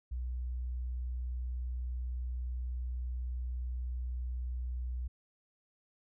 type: tone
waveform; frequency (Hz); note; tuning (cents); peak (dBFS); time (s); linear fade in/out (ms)
sine; 61.74; B1; 0; -34; 0.11-5.08; 10
effects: none